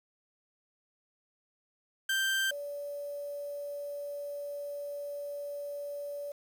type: tone pair in turn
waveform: 30% pulse / sine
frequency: 1568 / 575.9 Hz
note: G6 / D5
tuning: 0 / -34 cents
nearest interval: octave + perfect fourth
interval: 1734 cents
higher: first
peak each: -25 / -36 dBFS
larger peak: first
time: 2.09-2.51 / 2.51-6.32 s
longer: second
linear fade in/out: 5 ms
effects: 9-bit